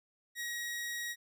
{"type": "tone", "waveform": "sawtooth", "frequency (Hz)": 1898, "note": "A#6", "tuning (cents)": 31, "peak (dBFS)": -33, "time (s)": [0.35, 1.16], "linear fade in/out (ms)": 50, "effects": []}